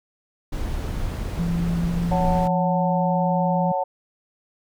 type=noise; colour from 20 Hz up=brown; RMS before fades=-27 dBFS; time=0.52-2.48 s; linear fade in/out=10 ms
type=tone with pitch glide; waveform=sine; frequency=170 to 172.37 Hz; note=F3 to F3; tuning=-46 to -22 cents; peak=-21 dBFS; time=1.39-3.72 s; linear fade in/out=5 ms; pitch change=+24 cents; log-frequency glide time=1.77-2.37 s
type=chord; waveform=sine; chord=F# minor; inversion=second; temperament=equal with one note detuned; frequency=554.4 / 740 / 889.2 Hz; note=C#5 / F#5 / A5; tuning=0 / 0 / +18 cents; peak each=-25 dBFS; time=2.11-3.84 s; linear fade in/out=10 ms
effects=none